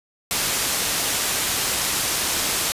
white low-pass noise, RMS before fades -23 dBFS, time 0.31-2.72 s, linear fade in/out 0 ms, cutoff 11000 Hz, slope 12 dB/octave, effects resampled to 32000 Hz

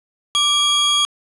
40% pulse tone pair together, 1174.7 / 3293 Hz, D6 / G#7, 0 / -15 cents, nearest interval octave + tritone, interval 1785 cents, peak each -20 / -14 dBFS, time 0.35-1.05 s, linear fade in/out 0 ms, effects resampled to 24000 Hz + 8-bit

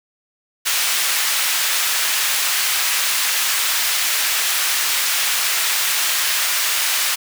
pink high-pass noise, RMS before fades -19 dBFS, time 0.65-7.16 s, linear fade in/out 20 ms, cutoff 1700 Hz, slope 12 dB/octave, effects none

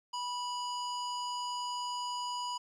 square tone with low-pass filter, 981 Hz, B5, 12 cents flat, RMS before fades -37 dBFS, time 0.13-2.58 s, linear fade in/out 10 ms, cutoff 6000 Hz, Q 2.3, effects 12-bit

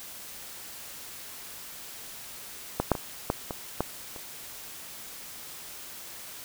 clicks, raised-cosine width 1 ms, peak -10 / -6 / -18 / -10 / -18 / -11 / -27 dBFS, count 7, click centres 2.8 / 2.917 / 2.952 / 3.301 / 3.508 / 3.806 / 4.162 s, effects white hiss -43 dBFS RMS until 6.44 s

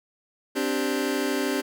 sawtooth chord, C suspended second, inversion none, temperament just, 261.6 / 294.3 / 392.4 Hz, C4 / D4 / G4, 0 / +4 / +2 cents, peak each -24 dBFS, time 0.55-1.62 s, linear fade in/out 20 ms, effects none

